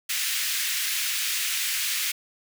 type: high-pass noise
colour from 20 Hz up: pink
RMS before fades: -27 dBFS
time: 0.09-2.12 s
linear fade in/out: 10 ms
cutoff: 1900 Hz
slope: 24 dB/octave
effects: none